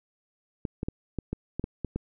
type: clicks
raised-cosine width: 3 ms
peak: -17 dBFS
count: 9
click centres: 0.652 / 0.831 / 0.885 / 1.187 / 1.33 / 1.596 / 1.641 / 1.847 / 1.96 s
effects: none